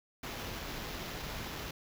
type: noise with sample-and-hold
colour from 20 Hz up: pink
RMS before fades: -41 dBFS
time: 0.23-1.71 s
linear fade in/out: 5 ms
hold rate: 8820 Hz
effects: none